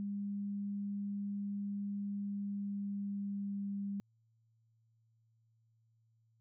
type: tone with pitch glide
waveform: sine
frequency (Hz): 201.7 to 199.84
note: G3 to G3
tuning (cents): +50 to +34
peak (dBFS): -36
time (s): 0-4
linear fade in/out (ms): 0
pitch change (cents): -16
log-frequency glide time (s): 2.12-3.77
effects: added 113 Hz sine -70 dBFS peak until 6.4 s